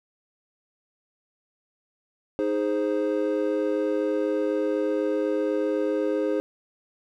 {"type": "chord", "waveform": "triangle", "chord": "Ab major", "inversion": "second", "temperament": "equal", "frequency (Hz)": [311.1, 415.3, 523.3], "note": ["Eb4", "Ab4", "C5"], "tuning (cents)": [0, 0, 0], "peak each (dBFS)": -25, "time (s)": [2.39, 6.4], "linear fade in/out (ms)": 0, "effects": []}